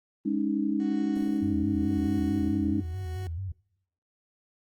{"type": "chord", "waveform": "sine", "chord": "Ab suspended fourth", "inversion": "none", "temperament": "equal with one note detuned", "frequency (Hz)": [207.7, 279.6, 311.1], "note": ["Ab3", "Db4", "Eb4"], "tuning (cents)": [0, 15, 0], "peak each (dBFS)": -29, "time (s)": [0.25, 2.81], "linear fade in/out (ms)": 10}
{"type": "tone with tremolo", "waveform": "30% pulse", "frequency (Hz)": 370, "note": "F#4", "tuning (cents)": 0, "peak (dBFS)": -38, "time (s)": [0.8, 3.27], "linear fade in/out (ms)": 0, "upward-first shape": "sine", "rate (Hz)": 0.9, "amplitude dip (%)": 80}
{"type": "tone with vibrato", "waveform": "sine", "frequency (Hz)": 88.8, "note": "F2", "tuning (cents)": 29, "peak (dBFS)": -31, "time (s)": [1.42, 3.52], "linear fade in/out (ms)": 5, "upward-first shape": "square", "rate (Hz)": 4.6, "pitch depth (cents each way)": 130}
{"effects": ["noise-tail reverb RT60 0.8 s tail -26 dB re dry", "Opus 24 kbps"]}